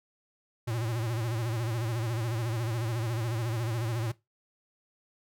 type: tone with vibrato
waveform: square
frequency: 115.2 Hz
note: A#2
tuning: 20 cents flat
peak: -30 dBFS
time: 0.67-4.12 s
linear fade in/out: 10 ms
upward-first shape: sine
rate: 14 Hz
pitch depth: 110 cents each way
effects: noise-tail reverb RT60 0.2 s tail -19 dB re dry